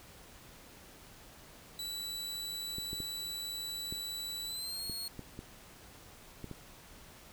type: tone with pitch glide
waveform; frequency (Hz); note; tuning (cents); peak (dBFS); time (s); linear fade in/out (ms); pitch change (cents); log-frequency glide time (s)
sawtooth; 3951 to 4309; B7 to C#8; 0 to -50; -35; 1.79-5.08; 2; +150; 4.46-4.87
type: clicks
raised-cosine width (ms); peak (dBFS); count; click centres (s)
3; -29; 9; 2.784 / 2.931 / 3.003 / 3.925 / 4.897 / 5.193 / 5.391 / 6.443 / 6.513
effects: pink hiss -55 dBFS RMS until 7.32 s